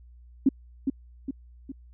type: tone with echo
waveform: sine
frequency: 270 Hz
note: C#4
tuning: 45 cents flat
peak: -15 dBFS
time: 0.46-0.49 s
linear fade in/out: 5 ms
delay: 410 ms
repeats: 3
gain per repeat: -6 dB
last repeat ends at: 1.72 s
effects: added 60 Hz sine -48 dBFS peak until 1.93 s